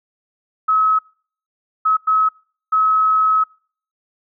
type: tone bursts at uneven times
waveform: sine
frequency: 1284 Hz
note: E6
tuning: 46 cents flat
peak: -12 dBFS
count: 4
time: 0.68-0.99 / 1.85-1.97 / 2.07-2.29 / 2.72-3.44 s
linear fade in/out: 10 ms
effects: noise-tail reverb RT60 0.5 s tail -25 dB re dry